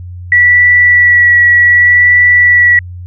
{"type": "tone with vibrato", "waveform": "sine", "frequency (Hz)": 1946, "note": "B6", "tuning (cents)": -26, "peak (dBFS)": -3, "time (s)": [0.32, 2.79], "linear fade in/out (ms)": 2, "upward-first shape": "sine", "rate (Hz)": 0.66, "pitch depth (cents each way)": 14, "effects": ["added 89 Hz sine -23 dBFS peak until 3.06 s"]}